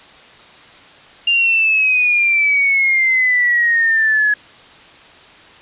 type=exponential sweep; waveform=sine; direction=down; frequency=2807 to 1684 Hz; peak=-11 dBFS; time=1.27-4.34 s; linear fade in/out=5 ms; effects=white hiss -42 dBFS RMS until 5.61 s + resampled to 8000 Hz